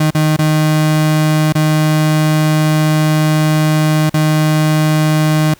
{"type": "tone with dropouts", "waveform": "35% pulse", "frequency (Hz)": 154.7, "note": "D#3", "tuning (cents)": -10, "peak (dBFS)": -8, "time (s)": [0, 5.54], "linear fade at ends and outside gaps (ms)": 5, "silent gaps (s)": [[0.106, 0.148], [0.365, 0.388], [1.525, 1.551], [4.096, 4.14]], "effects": ["pink hiss -45 dBFS RMS until 5.59 s"]}